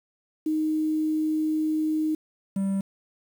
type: tone pair in turn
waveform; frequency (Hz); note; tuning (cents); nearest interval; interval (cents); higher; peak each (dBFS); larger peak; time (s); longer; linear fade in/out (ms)
sine / triangle; 311.1 / 194.96; D#4 / G3; 0 / -9; minor sixth; 809; first; -22 / -21; second; 0.46-2.15 / 2.56-2.81; first; 5
effects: 8-bit